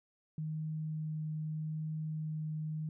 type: tone with vibrato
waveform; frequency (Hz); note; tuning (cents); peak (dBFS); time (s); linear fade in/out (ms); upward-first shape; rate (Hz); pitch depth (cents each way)
sine; 155.56; D#3; 0; -35; 0.38-2.89; 2; triangle; 0.81; 8
effects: none